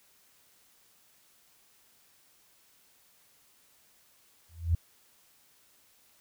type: tone with exponential growth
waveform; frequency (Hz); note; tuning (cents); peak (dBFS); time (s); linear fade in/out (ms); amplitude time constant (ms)
sine; 83.7; E2; +27; -19; 4.49-4.75; 5; 56
effects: white hiss -64 dBFS RMS until 6.2 s